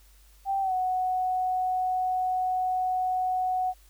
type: tone with pitch glide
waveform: sine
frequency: 782 to 739.8 Hz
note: G5 to F#5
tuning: -4 to 0 cents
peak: -24 dBFS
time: 0.45-3.74 s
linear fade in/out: 50 ms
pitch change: -96 cents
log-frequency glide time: 0.61-0.73 s
effects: added 50 Hz sine -54 dBFS peak until 3.89 s + white hiss -61 dBFS RMS until 3.89 s